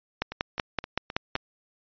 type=two click trains; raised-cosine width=0.3 ms; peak=-9 / -19 dBFS; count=7 / 5; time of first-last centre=0.22-1.354 / 0.32-1.362 s; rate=5.29 / 3.84 Hz; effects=resampled to 11025 Hz